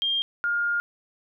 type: tone pair in turn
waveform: sine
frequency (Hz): 3205 / 1414.5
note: G7 / F6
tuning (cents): +38 / +22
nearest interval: octave + major second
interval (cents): 1416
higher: first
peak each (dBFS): -22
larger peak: neither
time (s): 0.02-0.22 / 0.44-0.8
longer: second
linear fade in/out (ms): 0
effects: none